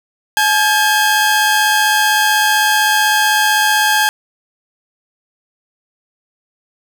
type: tone pair together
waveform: sawtooth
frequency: 852.9 / 1610 Hz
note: G#5 / G6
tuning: +46 / +46 cents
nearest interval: major seventh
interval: 1100 cents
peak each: -10 dBFS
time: 0.37-4.09 s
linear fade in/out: 0 ms
effects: none